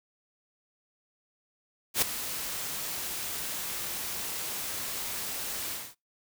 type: noise with ADSR envelope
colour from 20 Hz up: white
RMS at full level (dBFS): -23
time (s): 1.94-5.95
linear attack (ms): 80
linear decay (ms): 8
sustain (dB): -12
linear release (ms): 240
effects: noise-tail reverb RT60 0.2 s tail -24 dB re dry